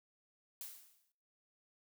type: noise with exponential decay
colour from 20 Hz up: blue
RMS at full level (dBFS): -44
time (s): 0.61-1.12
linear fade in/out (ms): 2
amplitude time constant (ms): 110
effects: noise-tail reverb RT60 0.7 s tail -24 dB re dry